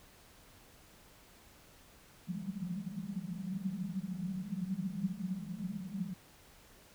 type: band-pass noise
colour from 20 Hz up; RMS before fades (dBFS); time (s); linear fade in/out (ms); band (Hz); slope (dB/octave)
white; -39; 2.27-6.14; 10; 170 to 200; 96
effects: pink hiss -60 dBFS RMS until 6.94 s